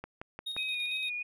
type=click train; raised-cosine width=0.5 ms; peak=-25 dBFS; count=4; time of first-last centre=0.04-0.565 s; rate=5.71 Hz
type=tone with tremolo; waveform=triangle; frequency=3729 Hz; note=A#7; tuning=in tune; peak=-32 dBFS; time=0.46-1.1 s; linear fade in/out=10 ms; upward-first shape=square; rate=8.8 Hz; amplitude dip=40%
type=tone with vibrato; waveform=sine; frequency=2489 Hz; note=D#7; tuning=in tune; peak=-33 dBFS; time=0.57-1.23 s; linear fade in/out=10 ms; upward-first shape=sine; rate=3 Hz; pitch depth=34 cents each way
effects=none